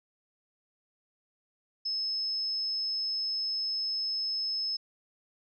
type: tone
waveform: sine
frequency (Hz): 5200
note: E8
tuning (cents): -24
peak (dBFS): -29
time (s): 1.85-4.77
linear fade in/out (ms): 10
effects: none